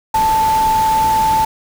sine tone in noise, 880 Hz, A5, in tune, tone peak -11 dBFS, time 0.14-1.45 s, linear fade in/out 5 ms, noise pink, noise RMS -25 dBFS, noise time 0.14-1.45 s, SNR +11 dB, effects none

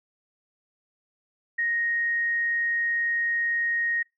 sine tone, 1869 Hz, A#6, 4 cents sharp, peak -23 dBFS, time 1.58-4.03 s, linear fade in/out 10 ms, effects noise-tail reverb RT60 0.2 s tail -25 dB re dry

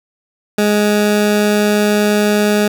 20% pulse tone, 208.5 Hz, G#3, 7 cents sharp, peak -6 dBFS, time 0.58-2.68 s, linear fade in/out 5 ms, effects none

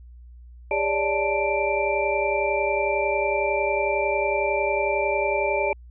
sine tone cluster, 403 / 565 / 596 / 879 / 2356 Hz, G4 / C#5 / D5 / A5 / D7, +48 / +33 / +25 / -2 / +5 cents, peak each -27 dBFS, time 0.71-5.73 s, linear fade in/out 2 ms, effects added 60 Hz sine -42 dBFS peak until 5.9 s

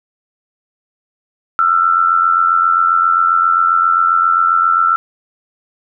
sine tone with amplitude modulation, 1340 Hz, E6, 28 cents sharp, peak -6 dBFS, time 1.59-4.96 s, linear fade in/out 0 ms, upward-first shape sine, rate 87.5 Hz, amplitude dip 70%, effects none

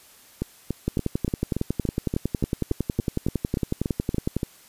two click trains, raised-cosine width 3 ms, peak -10 / -12 dBFS, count 39 / 15, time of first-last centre 0.88-4.366 / 0.42-4.431 s, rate 10.9 / 3.49 Hz, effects white hiss -52 dBFS RMS until 4.68 s + resampled to 32000 Hz

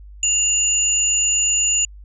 sine tone pair together, 2791 / 6968 Hz, F7 / A8, -2 / -18 cents, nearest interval octave + major third, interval 1584 cents, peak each -22 / -16 dBFS, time 0.23-1.85 s, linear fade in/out 2 ms, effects added 50 Hz sine -37 dBFS peak until 2.04 s

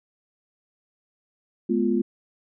sine chord, F diminished, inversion first, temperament equal with one note detuned, 212 / 246.9 / 349.2 Hz, Ab3 / Cb4 / F4, +36 / 0 / 0 cents, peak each -24 dBFS, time 1.69-2.02 s, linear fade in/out 10 ms, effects none

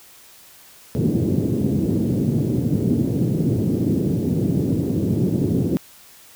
pink band-pass noise, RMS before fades -20 dBFS, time 0.95-5.77 s, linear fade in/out 0 ms, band 110 to 360 Hz, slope 24 dB/octave, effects white hiss -47 dBFS RMS until 6.35 s

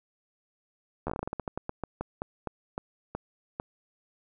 slowing click train, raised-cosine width 1 ms, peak -18 dBFS, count 21, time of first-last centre 1.07-3.599 s, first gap 12 ms, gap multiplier 1.21, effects none

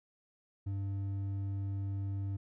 sine tone with hard clipping, 98.5 Hz, G2, 9 cents sharp, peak -35 dBFS, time 0.66-2.37 s, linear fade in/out 10 ms, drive 5 dB, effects none

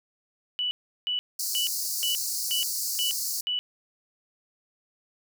sine tone bursts, 2962 Hz, F#7, 1 cent sharp, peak -25 dBFS, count 7, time 0.59-3.59 s, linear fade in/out 0 ms, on 120 ms, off 360 ms
pink high-pass noise, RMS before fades -30 dBFS, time 1.39-3.41 s, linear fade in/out 5 ms, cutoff 4400 Hz, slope 96 dB/octave
effects none

